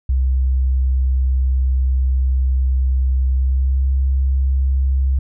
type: tone with pitch glide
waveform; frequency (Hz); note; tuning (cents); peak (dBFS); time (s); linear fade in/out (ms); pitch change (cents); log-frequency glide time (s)
sine; 64.9 to 66.57; C2 to C2; -13 to +31; -13; 0.09-5.19; 5; +44; 3.32-3.88
effects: none